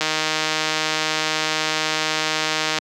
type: click train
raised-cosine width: 0.2 ms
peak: -3 dBFS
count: 434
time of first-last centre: 0.01-2.786 s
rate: 156 Hz
effects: high-pass 200 Hz 12 dB/octave